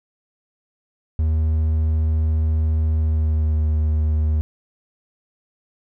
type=tone with pitch glide; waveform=triangle; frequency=78.6 to 77.07 Hz; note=D#2 to D#2; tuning=+18 to -16 cents; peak=-14 dBFS; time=1.19-4.41 s; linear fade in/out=0 ms; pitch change=-34 cents; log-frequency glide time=2.99-3.63 s; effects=none